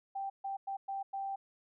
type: tone bursts at uneven times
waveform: sine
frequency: 784 Hz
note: G5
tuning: in tune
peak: -35 dBFS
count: 5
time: 0.15-0.3 / 0.44-0.57 / 0.67-0.77 / 0.88-1.03 / 1.13-1.36 s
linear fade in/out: 10 ms
effects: none